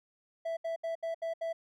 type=tone bursts; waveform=triangle; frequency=660 Hz; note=E5; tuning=2 cents sharp; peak=-30 dBFS; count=6; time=0.45-1.53 s; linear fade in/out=10 ms; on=120 ms; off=72 ms; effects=none